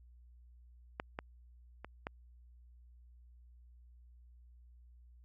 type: clicks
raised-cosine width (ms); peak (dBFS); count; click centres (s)
0.5; -21 / -23 / -29 / -23; 4; 0.999 / 1.189 / 1.846 / 2.069
effects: added 60 Hz sine -56 dBFS peak until 5.24 s + MP3 64 kbps